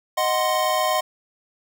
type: chord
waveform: square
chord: C diminished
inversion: first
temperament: equal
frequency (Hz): 622.3 / 740 / 1046.5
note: Eb5 / Gb5 / C6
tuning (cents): 0 / 0 / 0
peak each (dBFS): -24 / -25 / -24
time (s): 0.17-1.01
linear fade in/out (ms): 10
effects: none